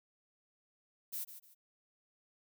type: noise with echo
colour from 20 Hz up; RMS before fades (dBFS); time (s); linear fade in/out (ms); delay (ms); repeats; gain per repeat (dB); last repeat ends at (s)
violet; -40; 1.12-1.25; 20; 150; 2; -11; 1.55
effects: none